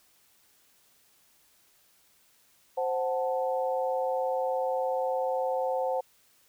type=chord; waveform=sine; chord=F# diminished; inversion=second; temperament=equal; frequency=523.3 / 740 / 880 Hz; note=C5 / F#5 / A5; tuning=0 / 0 / 0 cents; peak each=-28 / -32 / -34 dBFS; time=2.77-6.01 s; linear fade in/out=10 ms; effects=white hiss -64 dBFS RMS until 6.48 s